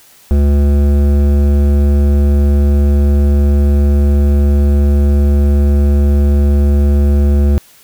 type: tone with hard clipping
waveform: sine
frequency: 71.5 Hz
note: D2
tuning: 46 cents flat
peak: -9 dBFS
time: 0.31-7.58 s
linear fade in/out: 0 ms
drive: 13 dB
effects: white hiss -44 dBFS RMS until 7.83 s